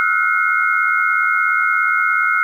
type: tone cluster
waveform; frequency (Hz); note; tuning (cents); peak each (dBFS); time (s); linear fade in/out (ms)
sine; 1299 / 1409 / 1486 / 2147; E6 / F6 / F#6 / C7; -26 / +15 / +7 / +44; -19; 0-2.43; 0
effects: 8-bit